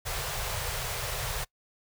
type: band-stop noise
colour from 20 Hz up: pink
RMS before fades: -33 dBFS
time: 0.05-1.45 s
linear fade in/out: 20 ms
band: 150 to 420 Hz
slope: 48 dB/octave
effects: noise-tail reverb RT60 0.1 s tail -24 dB re dry